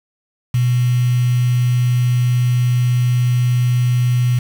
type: tone with quantisation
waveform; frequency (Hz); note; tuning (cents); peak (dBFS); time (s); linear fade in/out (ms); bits
sine; 123.47; B2; 0; -12; 0.54-4.39; 5; 5
effects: none